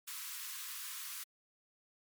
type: high-pass noise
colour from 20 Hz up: white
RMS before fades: -44 dBFS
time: 0.07-1.24 s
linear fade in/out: 10 ms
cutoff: 1000 Hz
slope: 96 dB/octave
effects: MP3 96 kbps